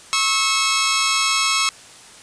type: tone pair together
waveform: 10% pulse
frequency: 1093.2 / 1300 Hz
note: C#6 / E6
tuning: -24 / -24 cents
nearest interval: minor third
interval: 300 cents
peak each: -11 dBFS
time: 0.13-1.69 s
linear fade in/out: 0 ms
effects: white hiss -43 dBFS RMS until 2.22 s + resampled to 22050 Hz